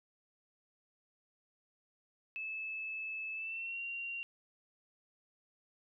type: tone with pitch glide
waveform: sine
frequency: 2611 to 2760 Hz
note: E7 to F7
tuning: -17 to -21 cents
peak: -38 dBFS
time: 2.36-4.23 s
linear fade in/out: 0 ms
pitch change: +96 cents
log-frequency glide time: 3.33-3.81 s
effects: none